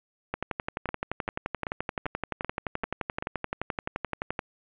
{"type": "two click trains", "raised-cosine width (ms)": 0.5, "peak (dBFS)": [-14, -16], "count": [48, 7], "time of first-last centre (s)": [[0.34, 4.392], [0.89, 3.225]], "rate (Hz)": [11.6, 2.57], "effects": ["resampled to 8000 Hz", "9-bit"]}